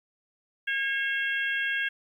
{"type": "harmonic tone", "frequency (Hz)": 543, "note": "C#5", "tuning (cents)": -36, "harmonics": [3, 4, 5, 6], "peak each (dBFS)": [-27, -35, -34, -37], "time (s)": [0.67, 1.89], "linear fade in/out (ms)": 10, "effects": ["10-bit"]}